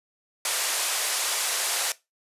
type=band-pass noise; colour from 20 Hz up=white; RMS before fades=-27 dBFS; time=0.45-1.92 s; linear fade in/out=2 ms; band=480 to 11000 Hz; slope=24 dB/octave; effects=noise-tail reverb RT60 0.2 s tail -18 dB re dry + resampled to 32000 Hz